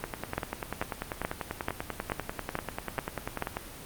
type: two click trains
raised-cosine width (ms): 0.5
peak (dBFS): -16 / -13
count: 37 / 8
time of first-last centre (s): 0.04-3.569 / 0.38-3.423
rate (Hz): 10.2 / 2.3
effects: pink hiss -44 dBFS RMS until 3.85 s + Opus 32 kbps